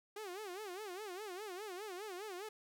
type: tone with vibrato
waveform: sawtooth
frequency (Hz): 392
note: G4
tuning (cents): 0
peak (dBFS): -40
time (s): 0.16-2.49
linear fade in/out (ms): 5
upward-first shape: sine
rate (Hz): 4.9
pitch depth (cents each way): 190
effects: none